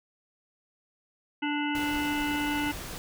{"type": "harmonic tone", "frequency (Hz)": 293.7, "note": "D4", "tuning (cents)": 0, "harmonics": [1, 3, 5, 7, 9, 10], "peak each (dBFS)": [-29, -34, -36, -37, -39, -39], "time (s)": [1.42, 2.72], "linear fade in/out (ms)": 10}
{"type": "noise", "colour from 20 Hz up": "pink", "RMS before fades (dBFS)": -39, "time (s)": [1.75, 2.98], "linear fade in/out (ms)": 0}
{"effects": []}